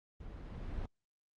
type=noise with level ramp; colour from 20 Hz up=brown; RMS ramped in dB=-48 to -39 dBFS; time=0.2-0.86 s; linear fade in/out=5 ms; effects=low-pass 4000 Hz 12 dB/octave + Opus 32 kbps